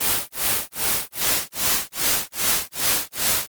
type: noise with tremolo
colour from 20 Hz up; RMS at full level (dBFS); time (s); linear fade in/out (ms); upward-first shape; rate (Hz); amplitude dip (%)
white; -19; 0-3.47; 10; sine; 2.5; 100
effects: Opus 24 kbps